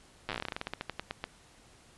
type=slowing click train; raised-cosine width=0.3 ms; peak=-18 dBFS; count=22; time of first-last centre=0.29-1.24 s; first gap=8 ms; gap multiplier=1.15; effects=pink hiss -59 dBFS RMS until 1.97 s + resampled to 24000 Hz